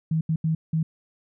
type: tone bursts at uneven times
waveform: sine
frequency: 160 Hz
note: D#3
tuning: 49 cents sharp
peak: -20 dBFS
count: 4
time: 0.11-0.21 / 0.29-0.36 / 0.44-0.55 / 0.73-0.83 s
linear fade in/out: 5 ms
effects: none